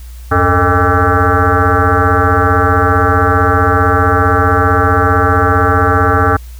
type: tone with frequency modulation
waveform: sine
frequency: 622.3 Hz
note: D#5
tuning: in tune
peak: -7 dBFS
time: 0.31-6.37 s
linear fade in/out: 10 ms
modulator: 180 Hz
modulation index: 5
effects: added 60 Hz sine -27 dBFS peak until 6.59 s + white hiss -43 dBFS RMS until 6.59 s